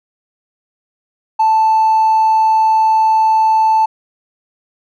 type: tone with hard clipping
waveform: sine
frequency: 880 Hz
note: A5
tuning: in tune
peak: -9 dBFS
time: 1.39-3.86 s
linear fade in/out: 10 ms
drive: 1 dB
effects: none